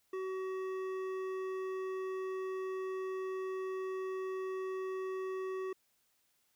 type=tone with hard clipping; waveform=sine; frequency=377.4 Hz; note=F#4; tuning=34 cents sharp; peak=-38 dBFS; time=0.13-5.73 s; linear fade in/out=5 ms; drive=11 dB; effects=white hiss -75 dBFS RMS until 6.55 s